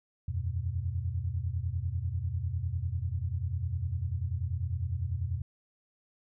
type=chord; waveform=sine; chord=E suspended second; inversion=none; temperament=equal; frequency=82.41 / 92.5 / 123.47 Hz; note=E2 / F#2 / B2; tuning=0 / 0 / 0 cents; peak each=-34 / -33 / -36 dBFS; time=0.28-5.42 s; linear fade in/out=5 ms; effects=none